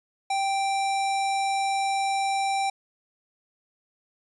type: tone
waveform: square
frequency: 784 Hz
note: G5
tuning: in tune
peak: -24 dBFS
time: 0.3-2.7 s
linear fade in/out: 5 ms
effects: resampled to 24000 Hz